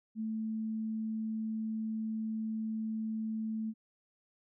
sine tone, 220 Hz, A3, in tune, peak -33 dBFS, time 0.15-3.74 s, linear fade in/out 50 ms, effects none

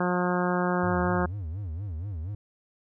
harmonic tone, 179 Hz, F3, 43 cents sharp, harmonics 1 / 2 / 3 / 4 / 5 / 6 / 7 / 8 / 9, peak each -27 / -30 / -32 / -33 / -34 / -35 / -35 / -36 / -37 dBFS, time 0-1.26 s, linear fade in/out 5 ms
triangle tone with vibrato, 89.8 Hz, F2, 49 cents sharp, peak -29 dBFS, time 0.83-2.35 s, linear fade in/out 5 ms, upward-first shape sine, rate 4.2 Hz, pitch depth 270 cents each way
effects none

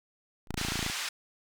5% pulse tone, 28 Hz, A0, 31 cents sharp, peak -23 dBFS, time 0.47-0.91 s, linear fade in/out 20 ms
pink band-pass noise, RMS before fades -35 dBFS, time 0.57-1.09 s, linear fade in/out 5 ms, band 1600 to 7400 Hz, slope 12 dB/octave
effects none

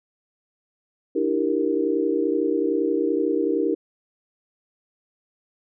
sine chord, E half-diminished seventh, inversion third, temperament equal with one note detuned, 299 / 329.6 / 392 / 466.2 Hz, D4 / E4 / G4 / Bb4, +31 / 0 / 0 / 0 cents, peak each -25 dBFS, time 1.15-3.75 s, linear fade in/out 10 ms, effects none

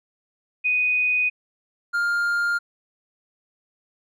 sine / triangle tone pair in turn, 2489 / 1404.3 Hz, D#7 / F6, 0 / +9 cents, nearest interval minor seventh, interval 991 cents, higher first, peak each -18 dBFS, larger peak neither, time 0.64-1.3 / 1.93-2.59 s, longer neither, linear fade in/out 20 ms, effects none

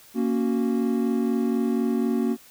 triangle chord, F# major, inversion first, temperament equal, 233.1 / 277.2 / 370 Hz, A#3 / C#4 / F#4, 0 / 0 / 0 cents, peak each -21 / -25 / -26 dBFS, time 0.14-2.37 s, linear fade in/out 50 ms, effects white hiss -51 dBFS RMS until 2.5 s

